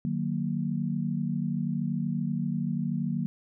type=chord; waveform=sine; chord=D# minor; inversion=none; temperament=equal with one note detuned; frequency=152.27 / 185 / 233.1 Hz; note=D#3 / F#3 / A#3; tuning=-37 / 0 / 0 cents; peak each=-31 dBFS; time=0.05-3.26 s; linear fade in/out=0 ms; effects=none